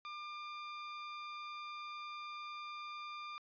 sawtooth tone, 1197 Hz, D6, 33 cents sharp, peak -40 dBFS, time 0.05-3.38 s, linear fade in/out 0 ms, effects resampled to 11025 Hz

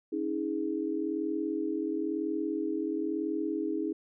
sine chord, C# suspended second, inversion none, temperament equal with one note detuned, 277.2 / 318.2 / 415.3 Hz, C#4 / D#4 / G#4, 0 / +39 / 0 cents, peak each -36 / -31 / -35 dBFS, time 0.12-3.93 s, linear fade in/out 10 ms, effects none

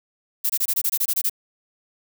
violet noise bursts, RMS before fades -21 dBFS, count 11, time 0.44-1.297 s, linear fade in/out 10 ms, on 57 ms, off 23 ms, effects none

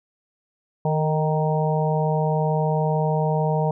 harmonic tone with a mistuned harmonic, 155.56 Hz, D#3, in tune, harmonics 1 / 3 / 4 / 5 / 6, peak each -21 / -26 / -27 / -28 / -29 dBFS, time 0.85-3.71 s, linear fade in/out 2 ms, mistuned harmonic 3, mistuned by -24 cents, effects none

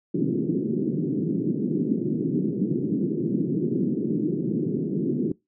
white band-pass noise, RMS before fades -25 dBFS, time 0.14-5.32 s, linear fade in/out 5 ms, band 140 to 370 Hz, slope 48 dB/octave, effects noise-tail reverb RT60 0.2 s tail -23 dB re dry

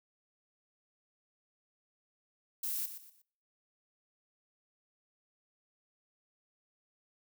violet noise with echo, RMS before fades -36 dBFS, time 2.63-2.86 s, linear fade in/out 5 ms, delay 120 ms, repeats 3, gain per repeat -10 dB, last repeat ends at 3.22 s, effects noise-tail reverb RT60 0.6 s tail -25 dB re dry

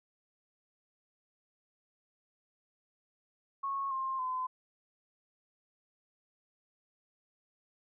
sine tone with pitch steps, 1098 / 1059.4 / 1022.1 Hz, C#6 / C6 / C6, -17 / +21 / -41 cents, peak -32 dBFS, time 3.63-4.47 s, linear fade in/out 10 ms, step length 280 ms, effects none

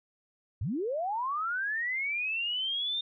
sine linear sweep, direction up, 74.4 to 3652 Hz, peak -29 dBFS, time 0.61-3.01 s, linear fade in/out 5 ms, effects none

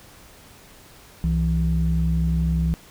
sine tone pair together, 65.41 / 164.71 Hz, C2 / E3, 0 / -1 cents, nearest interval octave + major third, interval 1599 cents, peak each -20 dBFS, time 1.24-2.74 s, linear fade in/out 0 ms, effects tanh soft clip ceiling -12 dBFS + pink hiss -48 dBFS RMS until 2.9 s

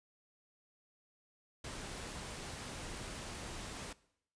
pink noise, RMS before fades -45 dBFS, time 1.64-3.93 s, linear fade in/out 5 ms, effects noise-tail reverb RT60 0.7 s tail -20 dB re dry + resampled to 22050 Hz

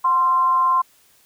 sine tone with frequency modulation, 1046.5 Hz, C6, in tune, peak -14 dBFS, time 0.04-0.82 s, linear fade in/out 10 ms, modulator 311 Hz, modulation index 0.23, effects white hiss -56 dBFS RMS until 1.25 s

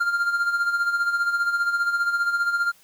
triangle tone with tremolo, 1396.9 Hz, F6, in tune, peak -16 dBFS, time 0-2.72 s, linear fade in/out 10 ms, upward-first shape sine, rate 15 Hz, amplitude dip 60%, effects white hiss -56 dBFS RMS until 2.83 s

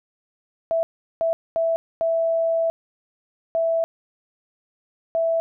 sine tone bursts at uneven times, 659.3 Hz, E5, in tune, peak -18 dBFS, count 6, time 0.71-0.83 / 1.21-1.33 / 1.56-1.76 / 2.01-2.7 / 3.55-3.84 / 5.15-5.4 s, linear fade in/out 0 ms, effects none

